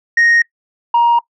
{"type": "tone pair in turn", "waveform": "sine", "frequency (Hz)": [1864.7, 942.9], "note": ["A#6", "A#5"], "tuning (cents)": [0, 20], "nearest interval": "octave", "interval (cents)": 1180, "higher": "first", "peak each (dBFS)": -6, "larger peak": "neither", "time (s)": [[0.17, 0.42], [0.94, 1.19]], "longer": "neither", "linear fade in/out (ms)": 5, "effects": ["noise-tail reverb RT60 0.1 s tail -22 dB re dry", "tanh soft clip ceiling -6 dBFS"]}